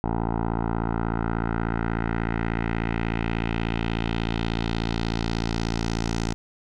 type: tone with low-pass filter sweep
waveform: 10% pulse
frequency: 56.5 Hz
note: A1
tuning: 47 cents sharp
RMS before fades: -26 dBFS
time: 0.04-6.34 s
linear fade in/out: 0 ms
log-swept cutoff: 910 to 6400 Hz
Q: 2
effects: none